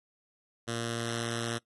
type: tone with notch filter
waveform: 5% pulse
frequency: 116.54 Hz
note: A#2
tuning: in tune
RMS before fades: -34 dBFS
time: 0.67-1.59 s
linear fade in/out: 20 ms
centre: 890 Hz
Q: 0.96
effects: noise-tail reverb RT60 0.1 s tail -20 dB re dry + AAC 32 kbps